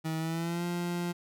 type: tone with pitch glide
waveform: 30% pulse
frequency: 159.8 to 174.26 Hz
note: D#3 to F3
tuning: +47 to -4 cents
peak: -28 dBFS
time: 0.04-1.13 s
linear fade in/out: 20 ms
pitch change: +149 cents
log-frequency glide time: 0.18-0.65 s
effects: none